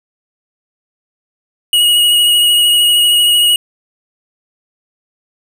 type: tone with vibrato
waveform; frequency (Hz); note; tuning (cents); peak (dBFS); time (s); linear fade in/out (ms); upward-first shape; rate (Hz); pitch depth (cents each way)
square; 2894; F#7; -39; -8; 1.73-3.56; 2; sine; 13; 19
effects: none